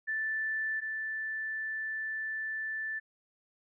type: tone pair in turn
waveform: sine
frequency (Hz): 1760 / 1760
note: A6 / A6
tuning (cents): 0 / 0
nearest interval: unison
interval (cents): 0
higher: neither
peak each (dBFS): -30 / -33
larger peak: first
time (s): 0.07-0.81 / 0.81-3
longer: second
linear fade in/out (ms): 20
effects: none